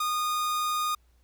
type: tone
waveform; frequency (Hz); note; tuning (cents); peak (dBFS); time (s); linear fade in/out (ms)
45% pulse; 1228; D#6; -23; -26; 0-0.95; 5
effects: added 60 Hz sine -60 dBFS peak until 1.23 s + pink hiss -71 dBFS RMS until 1.23 s